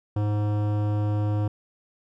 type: tone with hard clipping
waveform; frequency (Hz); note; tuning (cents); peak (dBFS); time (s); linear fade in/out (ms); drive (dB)
sine; 104.5; G#2; +11; -24; 0.16-1.48; 5; 16
effects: none